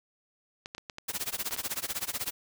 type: clicks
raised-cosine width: 0.2 ms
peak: -22 dBFS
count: 7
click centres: 0.659 / 0.749 / 0.781 / 0.898 / 0.984 / 1.51 / 1.564 s
type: noise with tremolo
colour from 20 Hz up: white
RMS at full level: -31 dBFS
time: 1.08-2.31 s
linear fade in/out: 10 ms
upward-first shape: sine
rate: 16 Hz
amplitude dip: 95%
effects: none